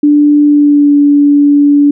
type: tone with pitch glide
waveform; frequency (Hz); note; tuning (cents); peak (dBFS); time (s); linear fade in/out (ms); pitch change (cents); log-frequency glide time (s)
sine; 293.7 to 288.2; D4 to D4; 0 to -33; -3; 0.03-1.91; 5; -33; 0.44-0.95
effects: none